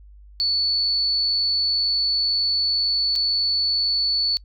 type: tone with dropouts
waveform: sine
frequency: 4451 Hz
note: C#8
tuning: 6 cents sharp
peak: -18 dBFS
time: 0.4-4.37 s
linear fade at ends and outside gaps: 0 ms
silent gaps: 3.155-3.16 s
effects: noise-tail reverb RT60 0.1 s tail -25 dB re dry + added 50 Hz sine -43 dBFS peak until 4.44 s